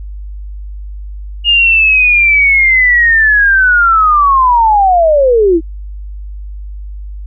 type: linear sweep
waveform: sine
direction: down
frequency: 2855 to 310 Hz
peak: -5 dBFS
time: 1.44-5.61 s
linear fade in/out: 50 ms
effects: added 50 Hz sine -22 dBFS peak until 7.26 s